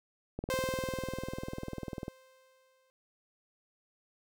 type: click train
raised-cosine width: 2 ms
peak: -23 dBFS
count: 35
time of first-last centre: 0.39-2.082 s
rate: 20.1 Hz
type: tone with exponential decay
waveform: sawtooth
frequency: 522 Hz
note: C5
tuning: 4 cents flat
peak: -26 dBFS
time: 0.5-2.9 s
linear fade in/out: 0 ms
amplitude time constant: 520 ms
effects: none